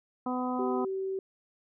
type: harmonic tone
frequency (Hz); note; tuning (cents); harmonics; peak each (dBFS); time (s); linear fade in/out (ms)
251.6; B3; +32; 1 / 2 / 3 / 4 / 5; -31 / -38 / -36 / -37 / -40; 0.26-0.85; 5
type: tone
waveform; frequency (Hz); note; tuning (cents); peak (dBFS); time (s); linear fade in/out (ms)
sine; 383.5; G4; -38; -30; 0.59-1.19; 2
effects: none